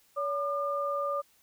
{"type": "tone pair together", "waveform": "sine", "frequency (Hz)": [568, 1203.6], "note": ["C#5", "D6"], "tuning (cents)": [42, 42], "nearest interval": "octave + minor second", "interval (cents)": 1300, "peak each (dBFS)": [-31, -31], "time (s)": [0.16, 1.22], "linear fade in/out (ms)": 20, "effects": ["white hiss -65 dBFS RMS until 1.42 s"]}